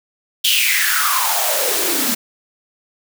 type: noise with high-pass filter sweep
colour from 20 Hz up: white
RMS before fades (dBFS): -17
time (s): 0.44-2.15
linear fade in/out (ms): 10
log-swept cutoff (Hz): 3300 to 220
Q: 6.6
effects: none